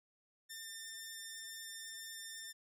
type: tone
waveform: 10% pulse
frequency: 1798 Hz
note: A6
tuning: 37 cents sharp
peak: -37 dBFS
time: 0.49-2.53 s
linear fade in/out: 20 ms
effects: none